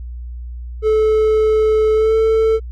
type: tone with pitch glide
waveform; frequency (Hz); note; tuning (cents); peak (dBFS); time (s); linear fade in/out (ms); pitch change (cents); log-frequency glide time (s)
triangle; 434.2 to 443.8; A4 to A4; -23 to +15; -9; 0.82-2.6; 50; +38; 1.94-2.15
effects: added 60 Hz sine -26 dBFS peak until 2.71 s